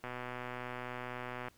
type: click train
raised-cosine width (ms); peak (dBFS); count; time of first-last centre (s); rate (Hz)
0.5; -26; 180; 0.04-1.484; 124
effects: pink hiss -66 dBFS RMS until 1.57 s